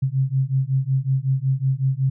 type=beating tone pair; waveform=sine; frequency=130.81 / 136.21 Hz; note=C3 / C#3; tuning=0 / -30 cents; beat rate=5.4 Hz; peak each=-21 / -21 dBFS; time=0.02-2.1 s; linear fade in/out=10 ms; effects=none